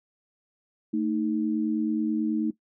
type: tone pair together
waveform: sine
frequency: 223 / 312.3 Hz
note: A3 / D#4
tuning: +23 / +7 cents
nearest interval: tritone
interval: 584 cents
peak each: -26 dBFS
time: 0.93-2.51 s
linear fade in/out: 10 ms
effects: noise-tail reverb RT60 0.1 s tail -17 dB re dry